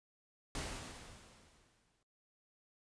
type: noise with exponential decay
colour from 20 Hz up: pink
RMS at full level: -40 dBFS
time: 0.55-2.03 s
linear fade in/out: 1 ms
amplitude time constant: 320 ms
effects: noise-tail reverb RT60 0.3 s tail -22 dB re dry + resampled to 22050 Hz